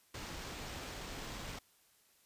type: noise with sample-and-hold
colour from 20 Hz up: pink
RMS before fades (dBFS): -45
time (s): 0.14-1.59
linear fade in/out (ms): 5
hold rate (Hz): 11025
effects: white hiss -69 dBFS RMS until 2.25 s + resampled to 32000 Hz